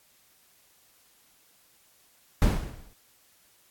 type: noise with exponential decay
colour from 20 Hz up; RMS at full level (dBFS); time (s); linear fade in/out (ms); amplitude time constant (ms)
brown; -17; 2.42-2.93; 1; 110
effects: white hiss -62 dBFS RMS until 3.7 s + AAC 64 kbps